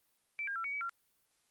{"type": "tone with pitch steps", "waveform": "sine", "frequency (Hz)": [2329, 1611, 1351, 2248, 2280, 1375], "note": ["D7", "G6", "E6", "C#7", "C#7", "F6"], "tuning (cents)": [-15, 47, 42, 24, 48, -27], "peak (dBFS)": -35, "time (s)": [0.39, 0.894], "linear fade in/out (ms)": 0, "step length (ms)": 84, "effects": ["white hiss -75 dBFS RMS until 1.5 s", "Opus 32 kbps"]}